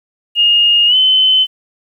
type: tone with pitch glide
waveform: sine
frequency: 2845 to 3049 Hz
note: F7 to G7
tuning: +31 to -49 cents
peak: -7 dBFS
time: 0.35-1.47 s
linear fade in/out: 50 ms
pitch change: +120 cents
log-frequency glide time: 0.87-0.96 s
effects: 8-bit